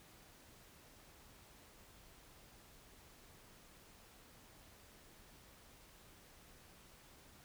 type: silence
effects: pink hiss -62 dBFS RMS until 7.44 s